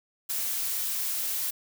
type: noise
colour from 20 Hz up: blue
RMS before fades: -30 dBFS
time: 0.29-1.51 s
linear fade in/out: 10 ms
effects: none